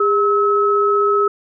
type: tone pair together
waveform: sine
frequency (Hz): 406.6 / 1291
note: G#4 / E6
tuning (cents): -37 / -37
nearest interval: octave + minor sixth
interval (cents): 2000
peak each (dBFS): -15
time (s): 0-1.28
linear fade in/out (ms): 5
effects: none